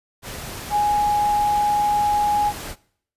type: tone in noise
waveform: sine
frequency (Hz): 830.6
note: G#5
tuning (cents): 0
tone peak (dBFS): -16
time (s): 0.7-2.53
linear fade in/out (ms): 50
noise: pink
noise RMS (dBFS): -33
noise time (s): 0.22-2.76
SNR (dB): +14
effects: noise-tail reverb RT60 0.6 s tail -21 dB re dry + resampled to 32000 Hz